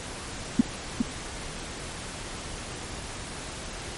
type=tone with echo; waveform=sine; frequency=238.1 Hz; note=A#3; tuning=37 cents sharp; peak=-12 dBFS; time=0.59-0.61 s; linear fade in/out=5 ms; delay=410 ms; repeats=1; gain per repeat=-6 dB; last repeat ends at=1.02 s; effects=pink hiss -37 dBFS RMS until 3.97 s + MP3 48 kbps